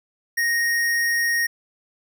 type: tone with hard clipping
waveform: sine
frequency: 1864.7 Hz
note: A#6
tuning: in tune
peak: -20 dBFS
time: 0.37-1.47 s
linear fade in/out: 10 ms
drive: 18 dB
effects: none